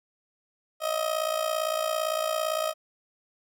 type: tone with amplitude modulation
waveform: 30% pulse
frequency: 630 Hz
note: D#5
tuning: 21 cents sharp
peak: -20 dBFS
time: 0.8-2.74 s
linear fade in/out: 50 ms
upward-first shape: sine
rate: 57.7 Hz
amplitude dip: 75%
effects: none